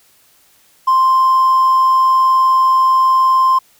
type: tone with hard clipping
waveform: triangle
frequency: 1046.5 Hz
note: C6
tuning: in tune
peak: -9 dBFS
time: 0.87-3.59 s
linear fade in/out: 10 ms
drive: 4 dB
effects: white hiss -52 dBFS RMS until 3.79 s